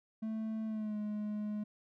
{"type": "tone with pitch glide", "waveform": "triangle", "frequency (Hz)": [220, 210.3], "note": ["A3", "G#3"], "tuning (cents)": [0, 22], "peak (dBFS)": -33, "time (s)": [0.22, 1.64], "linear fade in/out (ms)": 10, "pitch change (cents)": -78, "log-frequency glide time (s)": [0.66, 0.97], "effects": []}